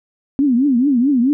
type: tone with vibrato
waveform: sine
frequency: 261.6 Hz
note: C4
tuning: in tune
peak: -11 dBFS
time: 0.39-1.33 s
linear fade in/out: 0 ms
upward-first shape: triangle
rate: 4.6 Hz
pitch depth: 240 cents each way
effects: none